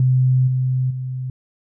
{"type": "tone with level steps", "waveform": "sine", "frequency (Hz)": 128.6, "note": "C3", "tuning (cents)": -30, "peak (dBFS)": [-12, -16, -23], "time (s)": [0, 1.3], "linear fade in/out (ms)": 2, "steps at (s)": [0.47, 0.9], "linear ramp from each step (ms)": 10, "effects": []}